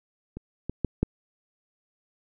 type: clicks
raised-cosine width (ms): 3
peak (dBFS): -23 / -17 / -11 / -9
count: 4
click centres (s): 0.37 / 0.696 / 0.847 / 1.03
effects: none